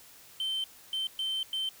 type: tone bursts at uneven times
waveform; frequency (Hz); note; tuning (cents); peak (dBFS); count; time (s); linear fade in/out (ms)
sine; 3100; G7; -20; -27; 4; 0.4-0.64 / 0.93-1.07 / 1.19-1.43 / 1.53-1.69; 2
effects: tanh soft clip ceiling -28 dBFS + white hiss -54 dBFS RMS until 1.8 s